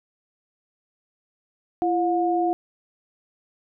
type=tone pair together; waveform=sine; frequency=339.5 / 717.9 Hz; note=F4 / F5; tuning=-49 / +48 cents; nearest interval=octave + minor second; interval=1297 cents; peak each=-22 dBFS; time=1.82-2.53 s; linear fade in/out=0 ms; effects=none